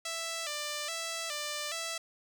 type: tone with vibrato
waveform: 5% pulse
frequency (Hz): 626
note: D#5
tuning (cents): +10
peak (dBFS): -23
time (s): 0.05-1.98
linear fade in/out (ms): 5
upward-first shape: square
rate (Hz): 1.2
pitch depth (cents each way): 93
effects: none